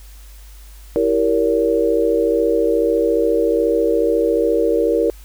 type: chord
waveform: sine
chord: E diminished seventh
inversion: none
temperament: equal with one note detuned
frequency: 329.6 / 392 / 466.2 / 567.7 Hz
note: E4 / G4 / Bb4 / Db5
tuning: 0 / 0 / 0 / +41 cents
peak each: -20 / -22 / -16 / -21 dBFS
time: 0.96-5.1 s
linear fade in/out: 0 ms
effects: added 50 Hz sine -37 dBFS peak until 5.24 s + white hiss -48 dBFS RMS until 5.24 s